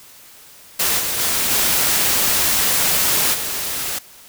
white noise with level steps, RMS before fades -18 / -22 / -19 / -17 / -24 dBFS, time 0.79-3.99 s, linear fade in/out 10 ms, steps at 0.98 / 1.18 / 1.5 / 3.33 s, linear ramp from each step 20 ms, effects white hiss -44 dBFS RMS until 4.28 s

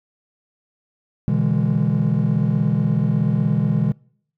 triangle chord, E dominant seventh, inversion second, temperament just, 123.61 / 148.33 / 164.81 / 206 Hz, B2 / D3 / E3 / G#3, +2 / +18 / 0 / -14 cents, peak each -19 dBFS, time 1.28-3.92 s, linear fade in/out 0 ms, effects noise-tail reverb RT60 0.6 s tail -26 dB re dry + tanh soft clip ceiling -8 dBFS

